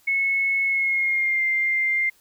sine tone with pitch glide, 2193 to 2099 Hz, C#7 to C7, -19 to +5 cents, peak -19 dBFS, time 0.07-2.1 s, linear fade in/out 10 ms, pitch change -76 cents, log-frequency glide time 0.64-1.44 s, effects white hiss -59 dBFS RMS until 2.2 s

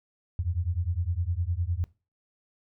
sine beating tone pair, 82.41 / 92.21 Hz, E2 / F#2, 0 / -5 cents, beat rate 9.8 Hz, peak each -29 dBFS, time 0.39-1.84 s, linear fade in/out 0 ms, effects noise-tail reverb RT60 0.3 s tail -20 dB re dry

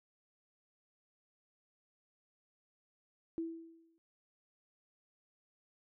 sine tone with exponential decay, 329.3 Hz, E4, 2 cents flat, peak -33 dBFS, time 3.38-3.98 s, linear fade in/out 0 ms, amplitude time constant 130 ms, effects none

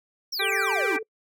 square exponential sweep, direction down, 5770 to 277.2 Hz, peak -28 dBFS, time 0.32-0.97 s, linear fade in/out 10 ms
harmonic tone, 392 Hz, G4, in tune, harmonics 1 / 2 / 3 / 4 / 5 / 6, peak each -32 / -34 / -34 / -29 / -33 / -29 dBFS, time 0.39-0.99 s, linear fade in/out 10 ms
sine tone, 440 Hz, A4, in tune, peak -31 dBFS, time 0.41-1.03 s, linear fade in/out 5 ms
effects noise-tail reverb RT60 0.1 s tail -26 dB re dry

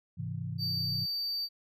sine chord, Ab augmented, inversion none, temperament equal with one note detuned, 103.83 / 131.87 / 164.81 Hz, Ab2 / C3 / E3, 0 / +14 / 0 cents, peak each -38 dBFS, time 0.17-1.06 s, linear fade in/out 20 ms
triangle tone, 4619 Hz, D8, 30 cents flat, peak -30 dBFS, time 0.58-1.49 s, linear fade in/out 50 ms
effects none

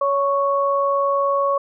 sine tone pair together, 559.5 / 1108.7 Hz, C#5 / C#6, +16 / 0 cents, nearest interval octave, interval 1184 cents, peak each -19 dBFS, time 0.01-1.58 s, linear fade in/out 5 ms, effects none

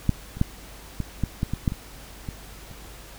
clicks, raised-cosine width 5 ms, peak -6 / -24 / -7 / -14 / -10 / -11 / -13 / -8 / -18 / -19 / -30 dBFS, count 11, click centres 0.093 / 0.37 / 0.414 / 1.003 / 1.237 / 1.431 / 1.536 / 1.678 / 1.721 / 2.288 / 2.713 s, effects added 50 Hz sine -45 dBFS peak until 3.18 s + pink hiss -45 dBFS RMS until 3.18 s

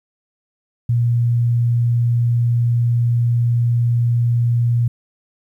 sine tone, 118.9 Hz, A#2, 35 cents sharp, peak -13 dBFS, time 0.89-4.88 s, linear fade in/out 5 ms, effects 9-bit

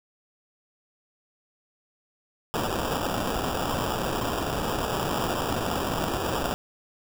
white noise with sample-and-hold, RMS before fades -28 dBFS, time 2.54-6.54 s, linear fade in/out 0 ms, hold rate 2100 Hz, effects none

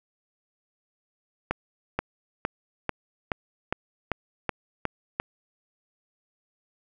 accelerating click train, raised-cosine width 0.5 ms, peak -10 dBFS, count 10, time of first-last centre 1.51-5.2 s, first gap 480 ms, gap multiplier 0.96, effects none

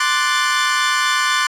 sawtooth chord, D dominant seventh, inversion third, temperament equal, 1046.5 / 1174.7 / 1480 / 1760 Hz, C6 / D6 / F#6 / A6, 0 / 0 / 0 / 0 cents, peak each -17 dBFS, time 0-1.47 s, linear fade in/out 5 ms, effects low-pass 8000 Hz 12 dB/octave

